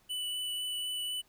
square tone with vibrato, 2975 Hz, F#7, 9 cents sharp, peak -34 dBFS, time 0.09-1.22 s, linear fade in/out 20 ms, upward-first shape triangle, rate 4 Hz, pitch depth 10 cents each way, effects pink hiss -67 dBFS RMS until 1.28 s

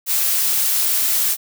blue noise, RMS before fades -18 dBFS, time 0.06-1.37 s, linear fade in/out 50 ms, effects none

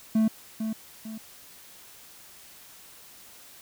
triangle tone with echo, 220 Hz, A3, in tune, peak -17 dBFS, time 0.15-0.28 s, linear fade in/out 5 ms, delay 450 ms, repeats 2, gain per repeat -8 dB, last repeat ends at 1.18 s, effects white hiss -50 dBFS RMS until 3.61 s

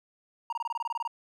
triangle tone bursts, 934 Hz, A#5, 3 cents sharp, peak -27 dBFS, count 12, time 0.5-1.076 s, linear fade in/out 2 ms, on 26 ms, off 24 ms, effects none

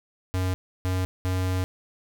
square tone bursts at uneven times, 92.5 Hz, F#2, in tune, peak -24 dBFS, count 3, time 0.34-0.54 / 0.85-1.05 / 1.25-1.64 s, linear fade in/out 0 ms, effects none

